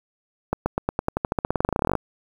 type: accelerating click train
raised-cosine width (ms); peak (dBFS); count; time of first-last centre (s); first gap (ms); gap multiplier
1; -7; 26; 0.53-1.953; 130; 0.92
effects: 7-bit